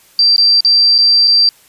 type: tone with dropouts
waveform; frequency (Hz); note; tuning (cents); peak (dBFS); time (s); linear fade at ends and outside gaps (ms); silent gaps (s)
sine; 4699; D8; 0; -6; 0.19-1.49; 1; 0.363-0.38 / 0.606-0.648 / 0.981-0.986 / 1.274-1.278
effects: white hiss -47 dBFS RMS until 1.68 s + resampled to 32000 Hz